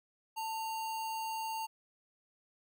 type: tone with sample-and-hold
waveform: sine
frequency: 891 Hz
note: A5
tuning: 22 cents sharp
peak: -35 dBFS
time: 0.36-1.67 s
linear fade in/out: 20 ms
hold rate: 3675 Hz
effects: none